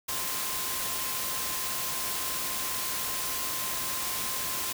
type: tone in noise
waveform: sine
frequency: 1046.5 Hz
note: C6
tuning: in tune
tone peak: -41 dBFS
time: 0.08-4.73 s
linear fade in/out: 10 ms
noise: white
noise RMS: -32 dBFS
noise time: 0.08-4.73 s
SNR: -12 dB
effects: none

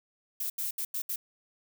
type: noise bursts at uneven times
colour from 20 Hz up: violet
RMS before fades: -33 dBFS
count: 5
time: 0.4-0.5 / 0.58-0.71 / 0.78-0.85 / 0.94-1.02 / 1.09-1.16 s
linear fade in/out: 5 ms
effects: none

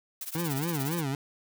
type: noise with tremolo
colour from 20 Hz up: blue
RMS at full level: -34 dBFS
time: 0.21-1.01 s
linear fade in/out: 2 ms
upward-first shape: triangle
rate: 17 Hz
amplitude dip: 95%
type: tone with vibrato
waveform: 25% pulse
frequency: 152.3 Hz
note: D#3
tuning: 37 cents flat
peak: -25 dBFS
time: 0.35-1.15 s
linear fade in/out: 2 ms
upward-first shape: sine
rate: 3.7 Hz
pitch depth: 230 cents each way
effects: none

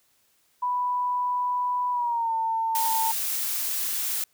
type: tone with pitch glide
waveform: sine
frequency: 988 to 900.8 Hz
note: B5 to A5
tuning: 0 to +40 cents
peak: -23 dBFS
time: 0.62-3.12 s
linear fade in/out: 10 ms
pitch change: -160 cents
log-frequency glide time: 1.91-2.33 s
type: noise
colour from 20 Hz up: blue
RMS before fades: -28 dBFS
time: 2.75-4.24 s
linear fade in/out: 2 ms
effects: white hiss -66 dBFS RMS until 4.33 s

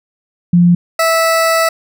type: tone pair in turn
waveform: sine / 20% pulse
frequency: 174.61 / 655.4 Hz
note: F3 / E5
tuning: 0 / -10 cents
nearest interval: octave + major seventh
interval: 2290 cents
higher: second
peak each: -5 dBFS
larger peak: neither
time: 0.53-0.75 / 0.99-1.69 s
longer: second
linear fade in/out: 5 ms
effects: none

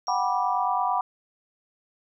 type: tone with exponential decay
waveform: sine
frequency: 5588 Hz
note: F8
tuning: in tune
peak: -33 dBFS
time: 0.07-0.67 s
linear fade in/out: 0 ms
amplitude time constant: 130 ms
type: chord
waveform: sine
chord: G major seventh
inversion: third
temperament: just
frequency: 735 / 784 / 980 / 1176 Hz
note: F#5 / G5 / B5 / D6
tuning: -12 / 0 / -14 / +2 cents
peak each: -27 / -29 / -26 / -29 dBFS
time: 0.08-1.01 s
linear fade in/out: 2 ms
effects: none

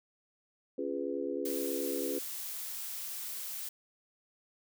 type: chord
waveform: sine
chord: C# dominant seventh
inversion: none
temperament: just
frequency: 277.2 / 346.5 / 415.8 / 498.9 Hz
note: C#4 / E#4 / G#4 / B4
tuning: 0 / -14 / +2 / +17 cents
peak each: -38 dBFS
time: 0.78-2.19 s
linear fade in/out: 5 ms
type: noise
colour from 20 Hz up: blue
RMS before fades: -40 dBFS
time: 1.45-3.69 s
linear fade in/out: 5 ms
effects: none

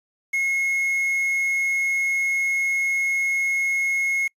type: tone with quantisation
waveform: triangle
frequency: 2168 Hz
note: C#7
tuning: 39 cents flat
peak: -18 dBFS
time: 0.33-4.28 s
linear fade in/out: 10 ms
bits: 7
effects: noise-tail reverb RT60 0.1 s tail -26 dB re dry + resampled to 32000 Hz

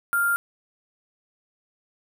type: tone with sample-and-hold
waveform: sine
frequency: 1396.9 Hz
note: F6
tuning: in tune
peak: -19 dBFS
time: 0.13-0.36 s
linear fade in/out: 0 ms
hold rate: 11025 Hz
effects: none

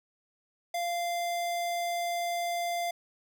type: tone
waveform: square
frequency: 693 Hz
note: F5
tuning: 14 cents flat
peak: -30 dBFS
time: 0.74-2.91 s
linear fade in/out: 5 ms
effects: none

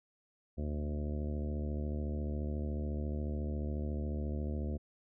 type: harmonic tone with a mistuned harmonic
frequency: 74.1 Hz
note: D2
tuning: 16 cents sharp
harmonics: 1 / 2 / 3 / 4 / 5 / 6 / 7 / 8 / 9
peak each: -35 / -44 / -41 / -47 / -47 / -55 / -49 / -54 / -54 dBFS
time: 0.57-4.78 s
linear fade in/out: 20 ms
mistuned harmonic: 1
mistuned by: +36 cents
effects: none

